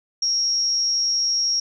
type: tone with amplitude modulation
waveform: sine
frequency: 5588 Hz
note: F8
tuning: in tune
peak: -16 dBFS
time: 0.22-1.6 s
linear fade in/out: 5 ms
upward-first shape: sine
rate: 286 Hz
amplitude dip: 50%
effects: none